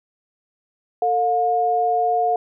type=tone pair together; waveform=sine; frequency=449.2 / 714.2 Hz; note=A4 / F5; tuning=+36 / +39 cents; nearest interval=minor sixth; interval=803 cents; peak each=-23 / -17 dBFS; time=1.02-2.36 s; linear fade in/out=2 ms; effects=none